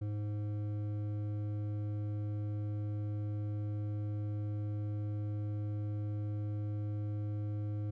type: tone with hard clipping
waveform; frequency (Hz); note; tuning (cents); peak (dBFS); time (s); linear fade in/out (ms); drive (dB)
sine; 104.4; G#2; +10; -36; 0.01-7.91; 10; 9
effects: none